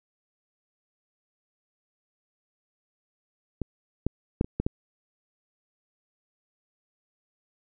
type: clicks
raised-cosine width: 3 ms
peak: -16 / -12 / -7 / -23 / -13 / -12 dBFS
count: 6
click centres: 3.617 / 4.066 / 4.411 / 4.445 / 4.6 / 4.665 s
effects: none